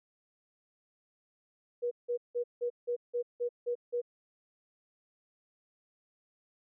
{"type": "tone bursts", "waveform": "sine", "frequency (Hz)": 482.3, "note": "B4", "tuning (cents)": -41, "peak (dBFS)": -29, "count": 9, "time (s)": [1.82, 4.017], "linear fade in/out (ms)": 20, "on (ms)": 93, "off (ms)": 170, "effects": []}